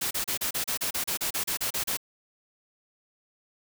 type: noise bursts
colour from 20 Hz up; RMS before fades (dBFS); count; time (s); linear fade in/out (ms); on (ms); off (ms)
white; -29; 15; 0.01-1.972; 10; 100; 33
effects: none